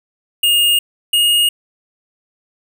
square tone pair in turn, 2840 / 2860 Hz, F7 / F7, +28 / +41 cents, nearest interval unison, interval 13 cents, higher second, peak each -11 / -11 dBFS, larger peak neither, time 0.43-0.79 / 1.13-1.49 s, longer neither, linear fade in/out 5 ms, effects none

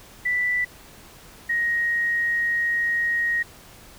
sine tone pair in turn, 1975.5 / 1878.7 Hz, B6 / A#6, 0 / +13 cents, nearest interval minor second, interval 87 cents, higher first, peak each -20 dBFS, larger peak neither, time 0.25-0.65 / 1.49-3.43 s, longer second, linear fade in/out 10 ms, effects pink hiss -47 dBFS RMS until 3.98 s

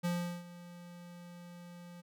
square tone with ADSR envelope, 174.61 Hz, F3, in tune, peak -31 dBFS, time 0.03-2.02 s, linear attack 21 ms, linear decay 380 ms, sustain -18 dB, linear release 21 ms, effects none

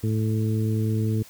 harmonic tone, 109.3 Hz, A2, 11 cents flat, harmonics 1 / 2 / 3 / 4, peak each -22 / -28 / -32 / -34 dBFS, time 0.03-1.23 s, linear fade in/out 10 ms, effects white hiss -49 dBFS RMS until 1.29 s

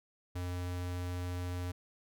square tone, 89.3 Hz, F2, 39 cents sharp, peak -36 dBFS, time 0.35-1.72 s, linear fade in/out 10 ms, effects none

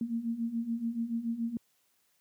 sine beating tone pair, 226.8 / 233.8 Hz, A#3 / A#3, -47 / +5 cents, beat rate 7 Hz, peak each -36 / -32 dBFS, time 0.01-1.57 s, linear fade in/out 2 ms, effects white hiss -72 dBFS RMS until 2.2 s + high-pass 80 Hz 12 dB/octave

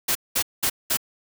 white noise bursts, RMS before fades -22 dBFS, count 4, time 0.08-0.972 s, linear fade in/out 10 ms, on 73 ms, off 200 ms, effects none

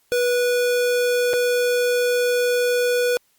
square tone with dropouts, 489.6 Hz, B4, 15 cents flat, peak -18 dBFS, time 0.12-3.17 s, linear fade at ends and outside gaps 0 ms, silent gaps 1.333-1.337 s, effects white hiss -63 dBFS RMS until 3.38 s + Opus 48 kbps

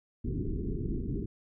pink low-pass noise, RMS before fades -33 dBFS, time 0.24-1.26 s, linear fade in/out 10 ms, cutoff 420 Hz, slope 96 dB/octave, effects none

